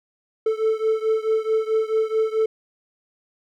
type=beating tone pair; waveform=triangle; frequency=438.6 / 443.2 Hz; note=A4 / A4; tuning=-6 / +13 cents; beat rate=4.6 Hz; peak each=-19 / -21 dBFS; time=0.46-2.46 s; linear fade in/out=5 ms; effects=none